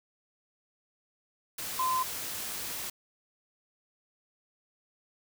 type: tone in noise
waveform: sine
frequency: 1029 Hz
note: C6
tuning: 29 cents flat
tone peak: -26 dBFS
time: 1.79-2.03 s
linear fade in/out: 5 ms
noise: white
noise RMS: -37 dBFS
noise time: 1.58-2.9 s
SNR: +8 dB
effects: none